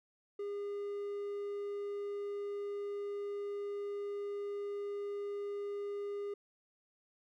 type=tone; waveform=triangle; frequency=406.4 Hz; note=G#4; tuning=38 cents flat; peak=-35 dBFS; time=0.39-6.34 s; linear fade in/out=5 ms; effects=none